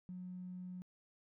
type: tone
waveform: triangle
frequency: 181.7 Hz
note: F#3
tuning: 31 cents flat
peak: -40 dBFS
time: 0.09-0.82 s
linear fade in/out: 0 ms
effects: tanh soft clip ceiling -42 dBFS